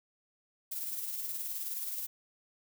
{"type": "noise with tremolo", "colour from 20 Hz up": "violet", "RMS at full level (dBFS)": -36, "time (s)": [0.71, 2.07], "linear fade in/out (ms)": 10, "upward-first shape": "sine", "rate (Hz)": 19, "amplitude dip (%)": 40, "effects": []}